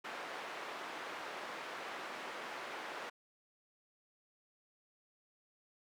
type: band-pass noise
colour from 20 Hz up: white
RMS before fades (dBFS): -45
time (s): 0.04-3.1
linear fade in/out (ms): 10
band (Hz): 370 to 1700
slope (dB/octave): 12
effects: none